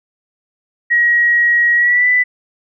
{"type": "tone with pitch glide", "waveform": "sine", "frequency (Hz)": [1900, 1988.7], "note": ["A#6", "B6"], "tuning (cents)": [33, 12], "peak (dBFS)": -9, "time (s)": [0.9, 2.24], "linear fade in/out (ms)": 20, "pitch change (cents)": 79, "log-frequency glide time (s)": [1.75, 2.08], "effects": []}